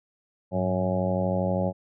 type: harmonic tone with a mistuned harmonic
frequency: 92.5 Hz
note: F#2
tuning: in tune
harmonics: 1 / 2 / 3 / 4 / 5 / 6 / 7 / 8 / 9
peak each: -30 / -27 / -37 / -36 / -38 / -28 / -33 / -38 / -36 dBFS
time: 0.51-1.73 s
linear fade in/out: 50 ms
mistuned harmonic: 1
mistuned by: +140 cents
effects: none